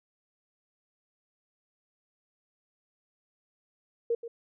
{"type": "tone with echo", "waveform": "sine", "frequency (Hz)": 466.2, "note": "A#4", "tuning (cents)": 0, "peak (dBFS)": -24, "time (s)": [4.1, 4.15], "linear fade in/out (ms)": 5, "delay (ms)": 130, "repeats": 1, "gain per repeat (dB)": -12, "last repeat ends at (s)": 4.28, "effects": []}